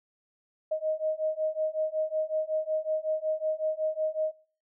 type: beating tone pair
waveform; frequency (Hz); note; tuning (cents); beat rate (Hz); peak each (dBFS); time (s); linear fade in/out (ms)
sine; 622.3 / 627.7; D#5 / D#5; 0 / +15; 5.4; -30; 0.71-4.32; 10
effects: noise-tail reverb RT60 0.5 s tail -24 dB re dry